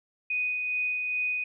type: tone with tremolo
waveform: sine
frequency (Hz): 2489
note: D#7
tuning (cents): 0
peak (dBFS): -25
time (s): 0.3-1.44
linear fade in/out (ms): 5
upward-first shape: sine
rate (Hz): 2.4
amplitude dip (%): 30
effects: none